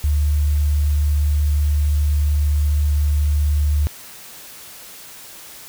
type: tone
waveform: sine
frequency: 73.7 Hz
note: D2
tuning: 7 cents sharp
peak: -14 dBFS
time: 0.04-3.87 s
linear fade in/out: 0 ms
effects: white hiss -39 dBFS RMS until 5.68 s